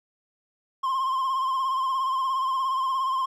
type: tone with vibrato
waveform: triangle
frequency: 1056 Hz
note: C6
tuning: 16 cents sharp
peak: -21 dBFS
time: 0.83-3.26 s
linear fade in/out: 10 ms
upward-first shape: sine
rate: 17 Hz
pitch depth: 48 cents each way
effects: none